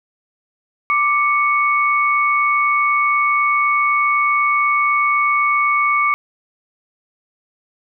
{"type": "tone pair together", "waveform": "sine", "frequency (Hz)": [1174.7, 2218], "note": ["D6", "C#7"], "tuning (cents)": [0, 0], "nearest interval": "major seventh", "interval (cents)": 1100, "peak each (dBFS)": [-15, -17], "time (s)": [0.9, 6.14], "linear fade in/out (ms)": 0, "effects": []}